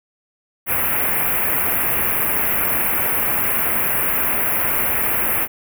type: band-stop noise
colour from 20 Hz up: white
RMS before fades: -19 dBFS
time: 0.66-5.48 s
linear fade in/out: 50 ms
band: 2600 to 11000 Hz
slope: 48 dB/octave
effects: none